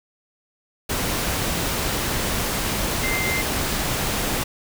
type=tone in noise; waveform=sine; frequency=2086 Hz; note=C7; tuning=6 cents flat; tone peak=-24 dBFS; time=3.03-3.42 s; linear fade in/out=10 ms; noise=pink; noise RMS=-24 dBFS; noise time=0.89-4.44 s; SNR=-3 dB; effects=none